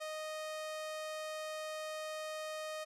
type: tone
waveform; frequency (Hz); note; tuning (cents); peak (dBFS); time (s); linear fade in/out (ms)
sawtooth; 621; D#5; -3; -36; 0-2.85; 20
effects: low-pass 11000 Hz 12 dB/octave